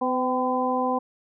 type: harmonic tone with a mistuned harmonic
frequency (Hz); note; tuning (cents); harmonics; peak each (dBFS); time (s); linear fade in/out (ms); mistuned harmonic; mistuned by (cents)
253.5; B3; +45; 1 / 2 / 3 / 4; -27 / -27 / -27 / -27; 0.01-0.99; 10; 3; +29
effects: none